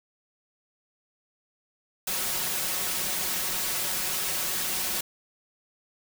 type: noise with comb filter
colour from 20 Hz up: white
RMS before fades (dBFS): -29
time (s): 2.07-5.01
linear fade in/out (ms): 5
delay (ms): 5.4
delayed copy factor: +0.6
effects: none